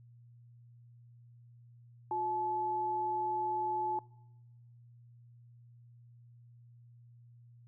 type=tone pair together; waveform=sine; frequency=358.9 / 862 Hz; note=F4 / A5; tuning=+47 / -36 cents; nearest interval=octave + minor third; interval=1517 cents; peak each=-40 / -32 dBFS; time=2.11-3.99 s; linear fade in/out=2 ms; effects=noise-tail reverb RT60 1.0 s tail -24 dB re dry + added 119 Hz sine -55 dBFS peak until 7.67 s